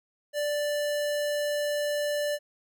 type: tone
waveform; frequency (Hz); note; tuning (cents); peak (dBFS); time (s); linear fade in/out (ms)
square; 587.3; D5; 0; -27; 0.33-2.39; 50
effects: none